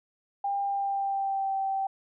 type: tone with pitch glide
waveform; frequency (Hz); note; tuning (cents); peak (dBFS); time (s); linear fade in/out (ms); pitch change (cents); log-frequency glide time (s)
sine; 799 to 776.7; G5 to G5; +33 to -16; -26; 0.44-1.87; 5; -49; 0.62-1.55
effects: none